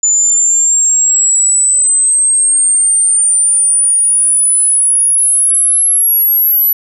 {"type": "exponential sweep", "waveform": "sine", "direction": "up", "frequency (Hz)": [7020, 11870], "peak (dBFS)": -7, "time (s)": [0.03, 6.73], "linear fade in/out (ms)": 5, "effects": []}